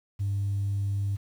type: tone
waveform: sine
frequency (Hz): 99.8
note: G2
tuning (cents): +32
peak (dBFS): -24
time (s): 0.19-1.17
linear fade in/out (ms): 20
effects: tanh soft clip ceiling -22 dBFS + 9-bit